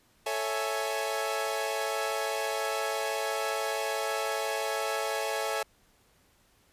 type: chord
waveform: sawtooth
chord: A major seventh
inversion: none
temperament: equal with one note detuned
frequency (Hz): 440 / 554.4 / 659.3 / 834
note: A4 / C#5 / E5 / G#5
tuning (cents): 0 / 0 / 0 / +7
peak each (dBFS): -31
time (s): 0.26-5.63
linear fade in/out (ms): 5
effects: pink hiss -65 dBFS RMS until 6.72 s + resampled to 32000 Hz